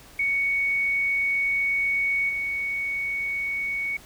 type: tone with level steps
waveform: sine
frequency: 2228 Hz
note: C#7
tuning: 8 cents sharp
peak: -21 / -25 dBFS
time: 0.19-3.97 s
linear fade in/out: 5 ms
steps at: 2.29 s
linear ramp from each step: 5 ms
effects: added 50 Hz sine -55 dBFS peak until 4.05 s + pink hiss -49 dBFS RMS until 4.05 s